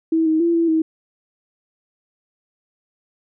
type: tone with pitch steps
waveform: sine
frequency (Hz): 324.2 / 316.1 / 338.8 / 333.6 / 319.4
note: E4 / D#4 / E4 / E4 / D#4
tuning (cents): -29 / +27 / +48 / +21 / +45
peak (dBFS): -14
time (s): 0.12-0.82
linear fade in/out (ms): 5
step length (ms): 140
effects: none